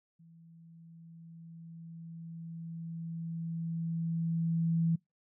sine tone with level ramp, 165.5 Hz, E3, 7 cents sharp, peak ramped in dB -55 to -25 dBFS, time 0.19-4.96 s, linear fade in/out 10 ms, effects noise-tail reverb RT60 0.2 s tail -26 dB re dry

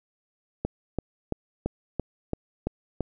click train, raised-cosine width 2 ms, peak -13 dBFS, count 8, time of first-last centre 0.65-3.007 s, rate 2.97 Hz, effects none

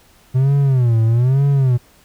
triangle tone with vibrato, 125.9 Hz, B2, 34 cents sharp, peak -9 dBFS, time 0.34-1.78 s, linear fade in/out 20 ms, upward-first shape sine, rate 1.1 Hz, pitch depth 200 cents each way, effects pink hiss -51 dBFS RMS until 2.04 s

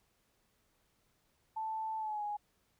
sine tone with pitch glide, 880 to 830.6 Hz, A5 to G#5, 0 to 0 cents, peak -35 dBFS, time 1.56-2.37 s, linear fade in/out 10 ms, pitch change -100 cents, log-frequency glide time 1.98-2.23 s, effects pink hiss -75 dBFS RMS until 2.79 s

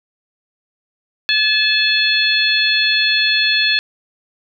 harmonic tone with a mistuned harmonic, 860 Hz, A5, 40 cents flat, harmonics 2 / 3 / 4 / 5, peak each -18 / -18 / -18 / -18 dBFS, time 1.29-3.79 s, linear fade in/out 0 ms, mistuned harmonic 3, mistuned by +19 cents, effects none

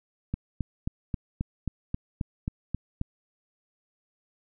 click train, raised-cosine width 5 ms, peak -16 dBFS, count 11, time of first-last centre 0.34-3.014 s, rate 3.74 Hz, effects none

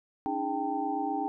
sine tone cluster, 283.9 / 312 / 411.2 / 785 / 899 Hz, C#4 / D#4 / G#4 / G5 / A5, +41 / +5 / -17 / +2 / +37 cents, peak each -35 / -35 / -39 / -31 / -39 dBFS, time 0.26-1.28 s, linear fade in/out 0 ms, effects none

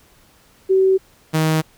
sine / sawtooth tone pair in turn, 380.9 / 157.76 Hz, G4 / D#3, -50 / +24 cents, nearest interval octave + minor third, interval 1526 cents, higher first, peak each -11 dBFS, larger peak neither, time 0.69-0.98 / 1.33-1.62 s, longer neither, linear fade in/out 20 ms, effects pink hiss -53 dBFS RMS until 1.77 s

